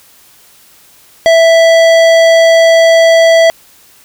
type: tone with hard clipping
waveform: sine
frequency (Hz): 659.3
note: E5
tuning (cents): 0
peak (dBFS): -5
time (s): 1.26-3.5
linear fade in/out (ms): 0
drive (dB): 15
effects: white hiss -43 dBFS RMS until 4.04 s